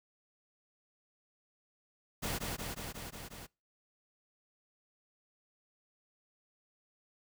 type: noise with echo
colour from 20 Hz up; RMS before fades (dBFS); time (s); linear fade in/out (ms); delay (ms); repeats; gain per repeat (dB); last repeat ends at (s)
pink; -36; 2.22-2.39; 20; 180; 6; -2; 3.47
effects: noise-tail reverb RT60 0.3 s tail -26 dB re dry